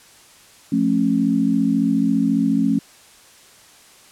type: chord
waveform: sine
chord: F augmented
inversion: none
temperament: just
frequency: 174.61 / 218.3 / 272.8 Hz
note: F3 / A3 / C#4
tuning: 0 / -13 / -28 cents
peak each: -23 / -19 / -18 dBFS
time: 0.72-2.79 s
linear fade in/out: 5 ms
effects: white hiss -48 dBFS RMS until 4.11 s + low-pass 10000 Hz 12 dB/octave